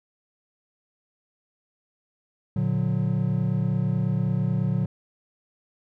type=chord; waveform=triangle; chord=Bb augmented; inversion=none; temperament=just; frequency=116.54 / 145.68 / 182.1 Hz; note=Bb2 / D3 / F#3; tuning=0 / -14 / -27 cents; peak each=-24 dBFS; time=2.56-4.86 s; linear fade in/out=5 ms; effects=none